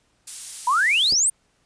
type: noise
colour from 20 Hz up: violet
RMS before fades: -28 dBFS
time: 0.27-1.13 s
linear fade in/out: 5 ms
type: exponential sweep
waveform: sine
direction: up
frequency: 932.3 to 9170 Hz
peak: -16 dBFS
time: 0.67-1.3 s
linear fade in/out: 5 ms
type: clicks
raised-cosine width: 2 ms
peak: -22 / -27 dBFS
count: 2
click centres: 1.124 / 1.135 s
effects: pink hiss -65 dBFS RMS until 1.65 s + resampled to 22050 Hz